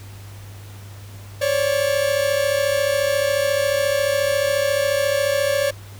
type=tone pair together; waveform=45% pulse; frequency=542.8 / 577 Hz; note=C#5 / D5; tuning=-36 / -31 cents; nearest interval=minor second; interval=105 cents; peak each=-21 / -20 dBFS; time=1.41-5.71 s; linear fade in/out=10 ms; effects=added 100 Hz sine -36 dBFS peak until 5.99 s + pink hiss -45 dBFS RMS until 5.99 s